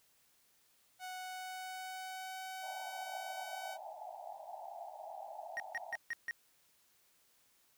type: tone with pitch glide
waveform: sawtooth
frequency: 740 to 754.2 Hz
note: F#5 to F#5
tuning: 0 to +33 cents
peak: -39 dBFS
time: 0.99-3.78 s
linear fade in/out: 50 ms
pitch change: +33 cents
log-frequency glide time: 1.16-2.4 s
type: band-pass noise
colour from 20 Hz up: white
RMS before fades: -48 dBFS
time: 2.62-5.97 s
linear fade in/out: 20 ms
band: 630 to 860 Hz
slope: 96 dB/octave
type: tone bursts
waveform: triangle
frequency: 1872 Hz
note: A#6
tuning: 7 cents sharp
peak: -34 dBFS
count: 5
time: 5.57-6.31 s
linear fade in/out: 0 ms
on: 28 ms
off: 150 ms
effects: white hiss -71 dBFS RMS until 7.77 s